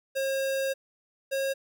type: tone pair in turn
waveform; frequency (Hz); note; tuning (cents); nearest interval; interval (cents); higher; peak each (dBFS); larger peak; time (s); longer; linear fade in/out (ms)
square; 539 / 542; C#5 / C#5; -49 / -39; unison; 10; second; -27; neither; 0.15-0.74 / 1.31-1.54; first; 20
effects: none